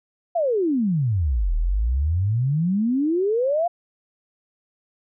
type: exponential two-way sweep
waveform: sine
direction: down then up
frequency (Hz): 716 to 37.57 to 716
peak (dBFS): -18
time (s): 0.35-3.68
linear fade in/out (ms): 10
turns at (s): 1.55
effects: none